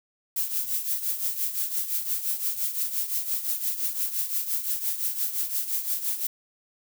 violet noise with tremolo, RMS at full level -25 dBFS, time 0.36-6.27 s, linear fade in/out 5 ms, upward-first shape triangle, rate 5.8 Hz, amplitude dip 75%, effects none

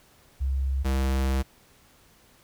sine / square tone pair in turn, 67.1 / 66.48 Hz, C2 / C2, +44 / +28 cents, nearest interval unison, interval 16 cents, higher first, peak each -23 dBFS, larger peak neither, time 0.4-0.84 / 0.84-1.43 s, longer second, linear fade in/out 20 ms, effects pink hiss -58 dBFS RMS until 2.43 s

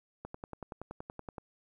click train, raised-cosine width 1 ms, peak -27 dBFS, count 13, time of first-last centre 0.25-1.382 s, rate 10.6 Hz, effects 11-bit

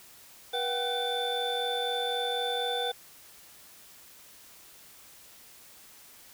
triangle tone cluster, 484 / 732 / 776 / 1515 / 3527 Hz, B4 / F#5 / G5 / F#6 / A7, -35 / -19 / -18 / +40 / +3 cents, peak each -31 / -36 / -33 / -38 / -31 dBFS, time 0.53-2.92 s, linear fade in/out 10 ms, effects white hiss -53 dBFS RMS until 6.33 s

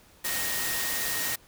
sine tone in noise, 1864.7 Hz, A#6, in tune, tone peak -35 dBFS, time 0.24-1.36 s, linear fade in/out 10 ms, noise white, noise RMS -30 dBFS, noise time 0.24-1.36 s, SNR -8 dB, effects pink hiss -57 dBFS RMS until 1.47 s

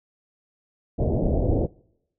pink low-pass noise, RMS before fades -22 dBFS, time 0.98-1.67 s, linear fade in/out 20 ms, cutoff 660 Hz, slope 48 dB/octave, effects noise-tail reverb RT60 0.8 s tail -25 dB re dry

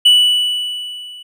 triangle tone with level ramp, 2960 Hz, F#7, in tune, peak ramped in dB -3 to -31 dBFS, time 0.05-1.23 s, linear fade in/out 10 ms, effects none

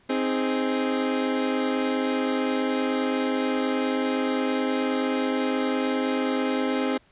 30% pulse chord, Ab major, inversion first, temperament equal, 261.6 / 311.1 / 415.3 Hz, C4 / Eb4 / Ab4, 0 / 0 / 0 cents, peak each -22 / -28 / -27 dBFS, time 0.09-6.98 s, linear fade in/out 10 ms, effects pink hiss -60 dBFS RMS until 7.11 s + resampled to 8000 Hz

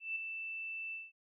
sine tone with ADSR envelope, 2655 Hz, E7, 12 cents sharp, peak -33 dBFS, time 0-1.12 s, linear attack 160 ms, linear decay 4 ms, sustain -6 dB, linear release 190 ms, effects none

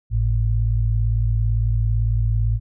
sine tone pair together, 52.14 / 110 Hz, G#1 / A2, +8 / 0 cents, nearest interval octave + minor second, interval 1292 cents, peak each -19 dBFS, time 0.1-2.6 s, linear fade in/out 50 ms, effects none

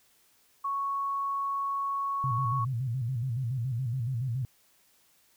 sine tone, 1108.7 Hz, C#6, in tune, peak -28 dBFS, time 0.64-2.65 s, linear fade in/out 10 ms
sine tone with vibrato, 123.5 Hz, B2, in tune, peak -28 dBFS, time 2.24-4.45 s, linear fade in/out 0 ms, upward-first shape square, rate 7.1 Hz, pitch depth 120 cents each way
effects white hiss -65 dBFS RMS until 5.36 s

